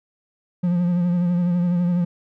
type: tone with vibrato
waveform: triangle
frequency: 175.8 Hz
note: F3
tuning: 12 cents sharp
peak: -15 dBFS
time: 0.63-2.05 s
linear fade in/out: 10 ms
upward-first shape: triangle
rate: 12 Hz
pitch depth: 46 cents each way
effects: none